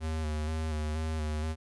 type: tone with vibrato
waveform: square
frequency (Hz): 77.78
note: D#2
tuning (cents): 0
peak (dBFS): -31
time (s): 0-1.56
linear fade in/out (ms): 50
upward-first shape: square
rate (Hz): 2.1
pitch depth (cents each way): 31
effects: resampled to 24000 Hz